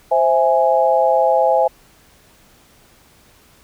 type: chord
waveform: sine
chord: C augmented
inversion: none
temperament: equal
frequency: 523.3 / 659.3 / 830.6 Hz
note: C5 / E5 / G#5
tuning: 0 / 0 / 0 cents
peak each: -16 dBFS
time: 0.11-1.68 s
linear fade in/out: 10 ms
effects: pink hiss -51 dBFS RMS until 3.63 s